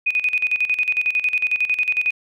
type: tone with tremolo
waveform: sine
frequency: 2490 Hz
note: D#7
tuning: 1 cent sharp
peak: -15 dBFS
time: 0.06-2.11 s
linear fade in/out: 10 ms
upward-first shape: square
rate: 11 Hz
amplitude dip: 75%
effects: none